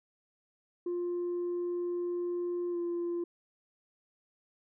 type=tone with pitch glide; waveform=sine; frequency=351.2 to 345.4 Hz; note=F4 to F4; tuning=+10 to -19 cents; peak=-29 dBFS; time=0.86-3.24 s; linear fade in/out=5 ms; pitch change=-29 cents; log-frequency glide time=2.71-2.77 s; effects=tanh soft clip ceiling -29 dBFS